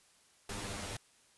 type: noise with comb filter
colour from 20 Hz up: pink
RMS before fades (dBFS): -41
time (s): 0.49-0.97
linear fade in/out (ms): 5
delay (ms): 10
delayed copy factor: +0.9
effects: white hiss -66 dBFS RMS until 1.37 s + resampled to 24000 Hz